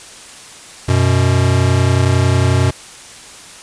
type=tone pair together; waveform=square; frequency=92.9 / 124.01 Hz; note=F#2 / B2; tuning=+7 / +8 cents; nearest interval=perfect fourth; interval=501 cents; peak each=-14 dBFS; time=0.88-2.71 s; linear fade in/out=10 ms; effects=white hiss -36 dBFS RMS until 3.62 s + resampled to 22050 Hz